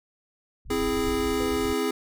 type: low-pass noise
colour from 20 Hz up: pink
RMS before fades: -36 dBFS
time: 0.65-1.73 s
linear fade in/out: 2 ms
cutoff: 100 Hz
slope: 24 dB/octave
type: chord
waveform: square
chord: C augmented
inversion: none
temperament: equal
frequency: 261.6 / 329.6 / 415.3 Hz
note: C4 / E4 / G#4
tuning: 0 / 0 / 0 cents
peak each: -30 / -31 / -27 dBFS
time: 0.7-1.91 s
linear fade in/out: 5 ms
type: tone with exponential decay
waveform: sine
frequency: 495.4 Hz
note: B4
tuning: 5 cents sharp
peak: -32 dBFS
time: 1.4-1.91 s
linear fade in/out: 2 ms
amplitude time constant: 110 ms
effects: none